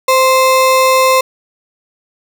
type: ring-modulated tone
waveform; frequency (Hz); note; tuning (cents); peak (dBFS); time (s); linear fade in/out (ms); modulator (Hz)
square; 784; G5; 0; -5; 0.08-1.21; 5; 264
effects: 7-bit